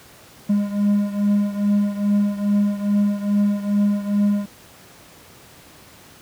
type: beating tone pair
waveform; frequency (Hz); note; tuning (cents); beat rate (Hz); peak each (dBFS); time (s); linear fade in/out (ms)
triangle; 203.6 / 206; G#3 / G#3; -34 / -14; 2.4; -16 / -20; 0.49-4.46; 10
effects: pink hiss -46 dBFS RMS until 6.21 s + high-pass 80 Hz 12 dB/octave